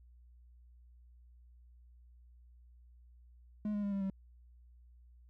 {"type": "tone with pitch steps", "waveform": "triangle", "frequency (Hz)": [210.3, 205.9, 201.5, 197.24, 193.07], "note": ["G#3", "G#3", "G3", "G3", "G3"], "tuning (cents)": [22, -15, 48, 11, -26], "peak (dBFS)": -31, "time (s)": [3.65, 4.1], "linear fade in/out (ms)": 2, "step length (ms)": 90, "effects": ["added 60 Hz sine -57 dBFS peak until 5.29 s"]}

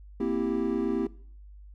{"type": "chord", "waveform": "triangle", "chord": "C dominant seventh", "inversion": "third", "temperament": "equal", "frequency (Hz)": [233.1, 261.6, 329.6, 392], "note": ["Bb3", "C4", "E4", "G4"], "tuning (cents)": [0, 0, 0, 0], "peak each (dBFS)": -29, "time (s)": [0.2, 1.07], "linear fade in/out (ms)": 5, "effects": ["noise-tail reverb RT60 0.5 s tail -20 dB re dry", "added 50 Hz sine -45 dBFS peak until 1.74 s"]}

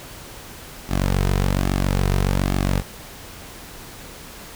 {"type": "tone with flanger", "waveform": "sawtooth", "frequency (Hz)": 47.19, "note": "F#1", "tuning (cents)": 35, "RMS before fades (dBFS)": -20, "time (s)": [0.88, 2.83], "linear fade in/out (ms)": 50, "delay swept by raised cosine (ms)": [2, 3.6], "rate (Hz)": 1.2, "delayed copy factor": -0.55, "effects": ["pink hiss -39 dBFS RMS until 4.55 s"]}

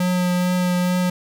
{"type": "tone with vibrato", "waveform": "square", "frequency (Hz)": 180, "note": "F#3", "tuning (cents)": -47, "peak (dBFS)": -18, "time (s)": [0, 1.1], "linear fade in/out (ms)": 5, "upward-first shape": "triangle", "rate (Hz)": 2.3, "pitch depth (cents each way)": 13, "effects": []}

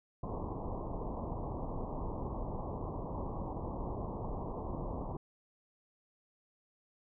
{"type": "low-pass noise", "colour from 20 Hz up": "pink", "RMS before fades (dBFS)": -39, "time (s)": [0.23, 5.17], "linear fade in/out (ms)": 5, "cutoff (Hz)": 1100, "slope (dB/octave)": 96, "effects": []}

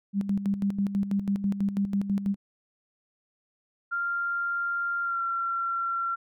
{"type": "tone with tremolo", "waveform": "sine", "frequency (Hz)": 199, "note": "G3", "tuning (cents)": 26, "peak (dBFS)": -22, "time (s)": [0.13, 2.36], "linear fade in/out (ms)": 50, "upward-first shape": "square", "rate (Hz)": 6.1, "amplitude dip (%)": 65}
{"type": "tone with pitch glide", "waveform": "sine", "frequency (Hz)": [1392, 1364.9], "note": ["F6", "F6"], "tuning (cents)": [-6, -40], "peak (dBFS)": -26, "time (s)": [3.91, 6.16], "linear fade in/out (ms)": 20, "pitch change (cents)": -34, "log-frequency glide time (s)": [5.02, 5.21]}
{"effects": []}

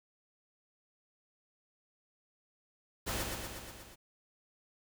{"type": "noise with echo", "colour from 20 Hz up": "pink", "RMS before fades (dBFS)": -36, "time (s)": [3.06, 3.24], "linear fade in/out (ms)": 20, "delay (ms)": 120, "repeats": 6, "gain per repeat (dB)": -3, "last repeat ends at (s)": 3.96, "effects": []}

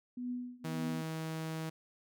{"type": "tone with tremolo", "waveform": "sine", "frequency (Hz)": 246.9, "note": "B3", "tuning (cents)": 0, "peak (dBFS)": -34, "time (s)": [0.17, 1.02], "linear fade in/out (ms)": 5, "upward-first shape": "triangle", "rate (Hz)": 1.8, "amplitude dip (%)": 95}
{"type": "tone", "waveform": "sawtooth", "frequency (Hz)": 160, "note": "D#3", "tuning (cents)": 49, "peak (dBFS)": -33, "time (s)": [0.64, 1.7], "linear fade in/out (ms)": 10}
{"effects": []}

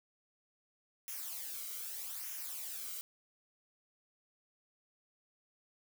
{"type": "noise with flanger", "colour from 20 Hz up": "blue", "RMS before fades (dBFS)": -43, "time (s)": [1.08, 3.01], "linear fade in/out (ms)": 0, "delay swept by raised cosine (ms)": [0.23, 1.15], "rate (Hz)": 0.81, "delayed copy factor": -0.65, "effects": []}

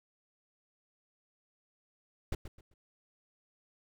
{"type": "noise with echo", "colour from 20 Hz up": "brown", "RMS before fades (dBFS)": -32, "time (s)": [2.32, 2.35], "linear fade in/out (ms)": 5, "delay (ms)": 130, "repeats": 3, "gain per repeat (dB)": -11, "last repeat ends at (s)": 2.74, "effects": []}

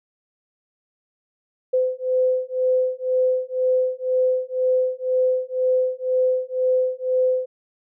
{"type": "beating tone pair", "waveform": "sine", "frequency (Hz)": [510, 512], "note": ["C5", "C5"], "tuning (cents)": [-44, -38], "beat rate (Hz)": 2, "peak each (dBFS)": -21, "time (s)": [1.73, 7.46], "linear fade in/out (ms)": 10, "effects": []}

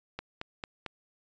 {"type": "click train", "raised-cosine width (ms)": 0.3, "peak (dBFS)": -20, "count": 4, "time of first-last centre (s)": [0.19, 0.863], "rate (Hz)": 4.46, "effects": ["resampled to 16000 Hz"]}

